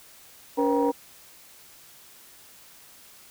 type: tone cluster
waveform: sine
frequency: 283.1 / 477.6 / 528 / 785 / 948 Hz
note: C#4 / A#4 / C5 / G5 / A#5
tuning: +37 / +42 / +16 / +2 / +29 cents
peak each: -24 / -23 / -32 / -32 / -27 dBFS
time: 0.57-0.92 s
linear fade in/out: 20 ms
effects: tanh soft clip ceiling -12 dBFS + white hiss -51 dBFS RMS until 3.3 s